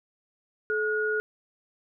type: tone pair together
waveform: sine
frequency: 430.2 / 1444.3 Hz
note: A4 / F#6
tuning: -39 / -42 cents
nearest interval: octave + major sixth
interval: 2097 cents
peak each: -27 dBFS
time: 0.7-1.2 s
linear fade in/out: 0 ms
effects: none